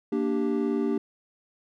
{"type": "chord", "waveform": "triangle", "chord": "G minor", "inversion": "first", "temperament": "equal", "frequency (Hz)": [233.1, 293.7, 392], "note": ["Bb3", "D4", "G4"], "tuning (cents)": [0, 0, 0], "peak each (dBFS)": -26, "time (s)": [0.12, 0.98], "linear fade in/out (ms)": 5, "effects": []}